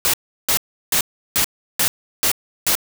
white noise bursts, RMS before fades -17 dBFS, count 7, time 0.05-2.752 s, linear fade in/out 0 ms, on 86 ms, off 350 ms, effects none

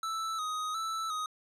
square tone with vibrato, 1285 Hz, E6, 45 cents flat, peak -33 dBFS, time 0.03-1.26 s, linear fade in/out 2 ms, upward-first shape square, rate 1.4 Hz, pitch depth 45 cents each way, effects low-pass 9000 Hz 12 dB/octave

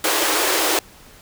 pink high-pass noise, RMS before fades -19 dBFS, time 0.04-0.79 s, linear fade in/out 2 ms, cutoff 300 Hz, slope 96 dB/octave, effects pink hiss -46 dBFS RMS until 1.21 s

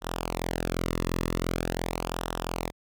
sawtooth tone with flanger, 42.92 Hz, F1, 29 cents flat, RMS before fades -31 dBFS, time 0.01-2.72 s, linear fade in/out 50 ms, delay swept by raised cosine 0.44 to 1.33 ms, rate 0.44 Hz, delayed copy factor -0.8, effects none

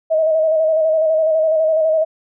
sine tone with vibrato, 634 Hz, D#5, 32 cents sharp, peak -12 dBFS, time 0.1-2.05 s, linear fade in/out 20 ms, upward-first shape square, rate 12 Hz, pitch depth 31 cents each way, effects none

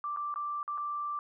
sine tone with dropouts, 1174.7 Hz, D6, in tune, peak -32 dBFS, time 0.04-1.19 s, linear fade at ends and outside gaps 1 ms, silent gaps 0.163-0.171 / 0.341-0.359 / 0.63-0.678 / 0.776-0.78 s, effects none

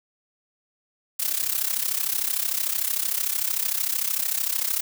blue noise with amplitude modulation, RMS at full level -22 dBFS, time 1.19-4.81 s, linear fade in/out 10 ms, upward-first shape sine, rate 33.3 Hz, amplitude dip 80%, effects none

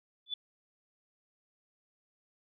sine tone with exponential growth, 3476 Hz, A7, 22 cents flat, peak -29 dBFS, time 0.26-0.34 s, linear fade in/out 5 ms, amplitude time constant 17 ms, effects none

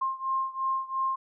sine beating tone pair, 1060 / 1062.9 Hz, C6 / C6, +22 / +27 cents, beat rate 2.9 Hz, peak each -29 / -31 dBFS, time 0.01-1.16 s, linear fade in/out 10 ms, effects none

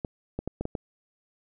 clicks, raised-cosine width 2 ms, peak -17 dBFS, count 6, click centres 0.048 / 0.39 / 0.476 / 0.61 / 0.654 / 0.752 s, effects none

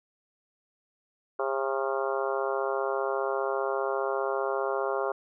harmonic tone with a mistuned harmonic, 135 Hz, C#3, 45 cents flat, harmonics 3 / 4 / 5 / 6 / 7 / 8 / 9 / 10, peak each -31 / -32 / -34 / -37 / -39 / -36 / -39 / -38 dBFS, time 1.39-5.12 s, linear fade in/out 5 ms, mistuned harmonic 10, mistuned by +46 cents, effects none

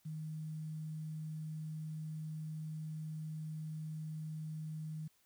sine tone with quantisation, 156 Hz, D#3, 5 cents sharp, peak -40 dBFS, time 0.05-5.08 s, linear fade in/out 10 ms, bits 11, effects white hiss -73 dBFS RMS until 5.25 s

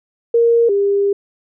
sine tone pair in turn, 466.4 / 400.8 Hz, A#4 / G4, +1 / +38 cents, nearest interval minor third, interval 263 cents, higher first, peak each -9 / -12 dBFS, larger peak first, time 0.34-0.69 / 0.69-1.13 s, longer second, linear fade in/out 5 ms, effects none

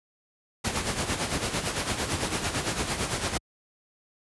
pink noise with tremolo, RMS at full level -26 dBFS, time 0.64-3.38 s, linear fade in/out 10 ms, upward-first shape sine, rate 8.9 Hz, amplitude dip 60%, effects high-pass 60 Hz 12 dB/octave + resampled to 24000 Hz

